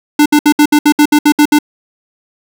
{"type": "tone bursts", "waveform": "square", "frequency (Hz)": 296.6, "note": "D4", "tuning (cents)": 17, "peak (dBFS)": -5, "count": 11, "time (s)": [0.19, 1.588], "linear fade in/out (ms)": 5, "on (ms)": 68, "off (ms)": 65, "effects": []}